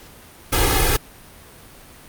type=noise with comb filter; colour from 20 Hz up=pink; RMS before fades=-17 dBFS; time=0.52-0.97 s; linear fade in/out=10 ms; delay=2.4 ms; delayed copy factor=+0.9; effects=pink hiss -44 dBFS RMS until 2.08 s + Opus 48 kbps